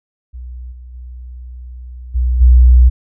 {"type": "tone with level steps", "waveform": "sine", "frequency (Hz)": 61.74, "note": "B1", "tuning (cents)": 0, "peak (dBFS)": [-26, -31, -28, -11, -3], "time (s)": [0.33, 2.9], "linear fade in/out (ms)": 20, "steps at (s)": [0.71, 0.93, 2.14, 2.4], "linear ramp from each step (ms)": 20, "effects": []}